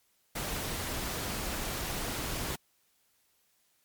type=noise; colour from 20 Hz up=pink; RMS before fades=-35 dBFS; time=0.35-2.56 s; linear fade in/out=10 ms; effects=white hiss -71 dBFS RMS until 3.84 s + MP3 96 kbps